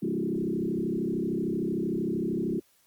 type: tone with frequency modulation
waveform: sine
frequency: 277.2 Hz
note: C#4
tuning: in tune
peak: -26 dBFS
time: 0.02-2.6 s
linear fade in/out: 10 ms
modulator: 33.1 Hz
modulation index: 3.2
effects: white hiss -65 dBFS RMS until 2.86 s + Opus 32 kbps